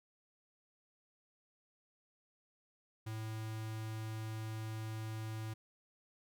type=tone with notch filter; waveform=square; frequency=110 Hz; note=A2; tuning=in tune; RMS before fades=-42 dBFS; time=3.06-5.54 s; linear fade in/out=10 ms; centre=480 Hz; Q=1.9; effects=none